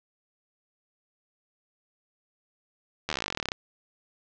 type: slowing click train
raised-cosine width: 0.2 ms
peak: -11 dBFS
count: 22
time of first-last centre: 3.09-3.519 s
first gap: 12 ms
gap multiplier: 1.05
effects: low-pass 6000 Hz 12 dB/octave